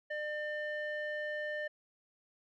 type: tone with low-pass filter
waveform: square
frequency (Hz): 600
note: D5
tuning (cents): +37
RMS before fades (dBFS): -38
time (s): 0.1-1.68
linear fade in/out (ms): 10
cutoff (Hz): 2100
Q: 4.6
effects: none